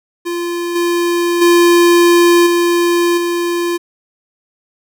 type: tone with level steps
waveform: square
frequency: 345.8 Hz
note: F4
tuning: 17 cents flat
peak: -18 / -13 / -7 / -11 / -15 dBFS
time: 0.25-3.78 s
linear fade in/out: 20 ms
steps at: 0.75 / 1.41 / 2.46 / 3.17 s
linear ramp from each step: 10 ms
effects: none